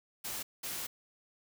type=noise bursts at uneven times; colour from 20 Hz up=white; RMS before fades=-39 dBFS; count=2; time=0.24-0.43 / 0.63-0.87 s; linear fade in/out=10 ms; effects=none